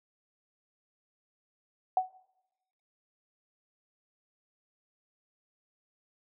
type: tone with exponential decay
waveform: sine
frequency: 746 Hz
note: F#5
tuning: 14 cents sharp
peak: -19 dBFS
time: 1.97-2.11 s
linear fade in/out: 2 ms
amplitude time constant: 30 ms
effects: noise-tail reverb RT60 0.9 s tail -22 dB re dry